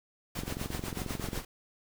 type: noise with tremolo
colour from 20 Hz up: pink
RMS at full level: -37 dBFS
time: 0.35-1.45 s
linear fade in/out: 5 ms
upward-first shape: sine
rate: 8.1 Hz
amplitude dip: 75%
type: click train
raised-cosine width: 3 ms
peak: -23 dBFS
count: 23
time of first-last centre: 0.39-1.377 s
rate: 22.3 Hz
effects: none